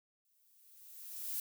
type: noise with exponential growth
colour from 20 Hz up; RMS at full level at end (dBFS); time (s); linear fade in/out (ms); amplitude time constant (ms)
violet; -37; 0.25-1.4; 2; 250
effects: none